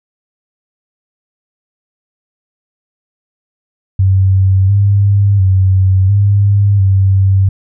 sine tone with pitch steps, 95.5 / 100.4 / 94.7 / 100.9 / 96.5 Hz, G2 / G2 / F#2 / G#2 / G2, -45 / +42 / +41 / -49 / -27 cents, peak -6 dBFS, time 3.99-7.49 s, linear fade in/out 5 ms, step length 700 ms, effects none

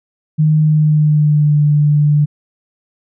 sine tone with pitch glide, 154.3 to 148.01 Hz, D#3 to D3, -14 to +14 cents, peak -8 dBFS, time 0.38-2.26 s, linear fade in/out 20 ms, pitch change -72 cents, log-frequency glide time 0.61-1.59 s, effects none

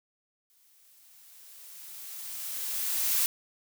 blue noise with exponential growth, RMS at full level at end -25 dBFS, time 0.5-3.26 s, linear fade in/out 0 ms, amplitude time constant 600 ms, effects none

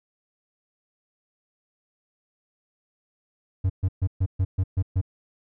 triangle tone bursts, 93.7 Hz, F#2, 22 cents sharp, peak -17 dBFS, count 8, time 3.64-5.014 s, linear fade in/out 10 ms, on 58 ms, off 130 ms, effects none

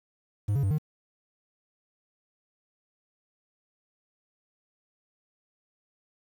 triangle tone with pitch steps, 103 / 139.6 / 97.2 / 152.6 Hz, G#2 / C#3 / G2 / D#3, -14 / +13 / -14 / -33 cents, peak -21 dBFS, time 0.48-0.784 s, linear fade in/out 10 ms, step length 76 ms, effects 9-bit

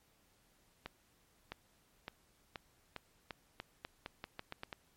accelerating click train, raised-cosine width 0.3 ms, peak -26 dBFS, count 14, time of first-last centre 0.86-4.728 s, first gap 660 ms, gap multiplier 0.85, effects pink hiss -71 dBFS RMS until 4.96 s + MP3 64 kbps

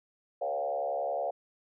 sine tone with frequency modulation, 630 Hz, D#5, 21 cents sharp, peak -29 dBFS, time 0.41-1.31 s, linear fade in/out 10 ms, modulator 70.8 Hz, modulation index 1.9, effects none

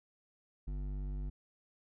sine tone with hard clipping, 49 Hz, G1, in tune, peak -38 dBFS, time 0.67-1.3 s, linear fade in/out 10 ms, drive 11 dB, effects none

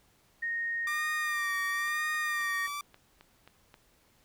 sine tone, 1857 Hz, A#6, 7 cents flat, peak -30 dBFS, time 0.42-2.67 s, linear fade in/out 10 ms
sawtooth tone with vibrato, 1187 Hz, D6, 18 cents sharp, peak -31 dBFS, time 0.87-2.81 s, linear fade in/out 2 ms, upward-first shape sine, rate 1 Hz, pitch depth 54 cents each way
click train, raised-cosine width 0.3 ms, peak -35 dBFS, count 8, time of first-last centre 1.88-3.742 s, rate 3.76 Hz
effects pink hiss -66 dBFS RMS until 4.24 s

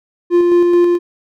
triangle tone with tremolo, 349.2 Hz, F4, in tune, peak -5 dBFS, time 0.3-0.99 s, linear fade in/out 50 ms, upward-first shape square, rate 4.6 Hz, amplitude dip 25%, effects none

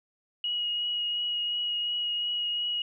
sine tone with vibrato, 2896 Hz, F#7, 38 cents flat, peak -27 dBFS, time 0.44-2.82 s, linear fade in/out 2 ms, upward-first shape triangle, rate 2.8 Hz, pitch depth 13 cents each way, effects none

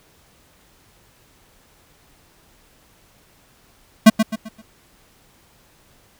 square tone with echo, 220 Hz, A3, in tune, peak -4 dBFS, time 4.06-4.1 s, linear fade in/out 10 ms, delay 130 ms, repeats 4, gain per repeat -9 dB, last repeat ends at 4.62 s, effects pink hiss -55 dBFS RMS until 6.19 s

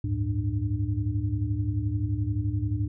sine tone cluster, 73.8 / 96.2 / 107.7 / 298.3 Hz, D2 / G2 / A2 / D4, +9 / -32 / -37 / +27 cents, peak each -33 / -30 / -27 / -34 dBFS, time 0.04-2.88 s, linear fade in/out 5 ms, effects none

